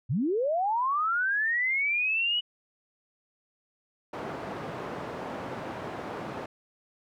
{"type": "linear sweep", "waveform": "sine", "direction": "up", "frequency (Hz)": [99.4, 2960], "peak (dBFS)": -24, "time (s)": [0.09, 2.41], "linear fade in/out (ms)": 20}
{"type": "band-pass noise", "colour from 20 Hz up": "white", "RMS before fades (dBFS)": -37, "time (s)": [4.13, 6.46], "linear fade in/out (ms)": 5, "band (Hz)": [110, 880], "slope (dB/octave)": 12}
{"effects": []}